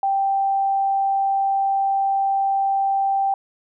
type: tone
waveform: sine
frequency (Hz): 784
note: G5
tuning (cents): 0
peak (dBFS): -17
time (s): 0.03-3.34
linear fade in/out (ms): 2
effects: none